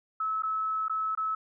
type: tone with dropouts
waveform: sine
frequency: 1298 Hz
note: E6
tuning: 27 cents flat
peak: -27 dBFS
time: 0.2-1.35 s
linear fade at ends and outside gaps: 5 ms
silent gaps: 0.423-0.433 / 0.883-0.896 / 1.151-1.174 s
effects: none